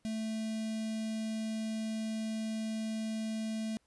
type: tone with notch filter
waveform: square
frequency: 220 Hz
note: A3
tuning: in tune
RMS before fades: -36 dBFS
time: 0.05-3.77 s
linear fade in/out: 0 ms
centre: 1200 Hz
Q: 0.61
effects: pink hiss -74 dBFS RMS until 3.86 s + resampled to 24000 Hz